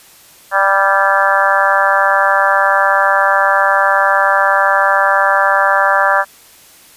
harmonic tone with a mistuned harmonic, 196.2 Hz, G3, 2 cents sharp, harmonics 3 / 4 / 5 / 6 / 7 / 8 / 9, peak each -17 / -17 / -17 / -17 / -17 / -17 / -17 dBFS, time 0.51-6.25 s, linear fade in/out 50 ms, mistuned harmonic 9, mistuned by -39 cents, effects white hiss -43 dBFS RMS until 6.96 s + resampled to 32000 Hz

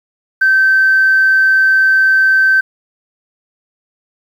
sine tone, 1548 Hz, G6, 22 cents flat, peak -6 dBFS, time 0.41-2.61 s, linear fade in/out 10 ms, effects tanh soft clip ceiling -3 dBFS + 7-bit

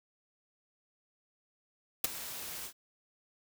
white noise with ADSR envelope, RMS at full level -25 dBFS, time 2.04-2.73 s, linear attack 4 ms, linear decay 16 ms, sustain -17 dB, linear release 77 ms, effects none

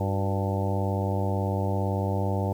harmonic tone with a mistuned harmonic, 98 Hz, G2, in tune, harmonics 1 / 2 / 3 / 4 / 5 / 6 / 7 / 8 / 9, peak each -26 / -32 / -36 / -36 / -35 / -35 / -38 / -38 / -36 dBFS, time 0-2.53 s, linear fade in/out 5 ms, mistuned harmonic 4, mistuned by -78 cents, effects 9-bit

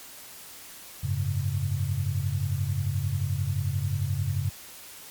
sine chord, F# suspended second, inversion none, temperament equal, 92.5 / 103.83 / 138.59 Hz, F#2 / G#2 / C#3, 0 / 0 / 0 cents, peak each -29 dBFS, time 1.03-4.5 s, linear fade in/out 10 ms, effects white hiss -45 dBFS RMS until 5.1 s + MP3 96 kbps

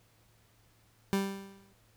30% pulse tone with exponential decay, 196 Hz, G3, in tune, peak -22 dBFS, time 1.13-1.73 s, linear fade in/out 0 ms, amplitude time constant 130 ms, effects added 111 Hz sine -67 dBFS peak until 1.96 s + pink hiss -67 dBFS RMS until 1.96 s

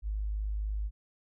sine tone, 51.91 Hz, G#1, in tune, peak -30 dBFS, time 0.02-0.91 s, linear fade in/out 50 ms, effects none

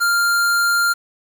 square tone, 1396 Hz, F6, 1 cent flat, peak -15 dBFS, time 0-0.94 s, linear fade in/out 20 ms, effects 7-bit

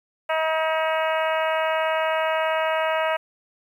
harmonic tone, 318.4 Hz, D#4, 40 cents sharp, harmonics 2 / 3 / 4 / 5 / 6 / 7 / 8 / 9, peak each -23 / -27 / -29 / -31 / -33 / -34 / -35 / -36 dBFS, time 0.29-3.17 s, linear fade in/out 10 ms, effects 9-bit

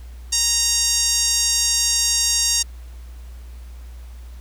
5% pulse tone with band-pass filter, 932.3 Hz, A#5, in tune, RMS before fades -19 dBFS, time 0.32-2.63 s, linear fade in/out 10 ms, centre 6100 Hz, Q 1.9, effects added 60 Hz sine -34 dBFS peak until 4.4 s + pink hiss -52 dBFS RMS until 4.4 s

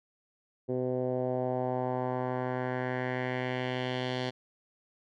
10% pulse tone with low-pass filter sweep, 126.9 Hz, B2, 47 cents sharp, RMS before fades -32 dBFS, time 0.68-4.31 s, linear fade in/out 20 ms, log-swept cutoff 430 to 4000 Hz, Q 2.1, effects none

